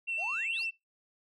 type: tone with vibrato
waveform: sine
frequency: 2696 Hz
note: E7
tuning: 38 cents sharp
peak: -30 dBFS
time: 0.07-0.71 s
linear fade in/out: 20 ms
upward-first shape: sine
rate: 9.4 Hz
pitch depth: 19 cents each way
type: exponential sweep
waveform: sine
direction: up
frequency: 578 to 5850 Hz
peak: -36 dBFS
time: 0.17-0.67 s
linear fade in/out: 50 ms
effects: noise-tail reverb RT60 0.2 s tail -24 dB re dry + tanh soft clip ceiling -26 dBFS